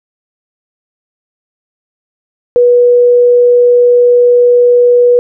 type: tone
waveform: sine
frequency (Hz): 486.7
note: B4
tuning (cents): -25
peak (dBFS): -3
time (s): 2.56-5.19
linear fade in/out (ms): 0
effects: none